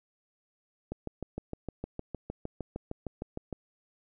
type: click train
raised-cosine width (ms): 2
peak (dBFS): -22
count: 18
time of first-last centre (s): 0.92-3.527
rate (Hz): 6.52
effects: none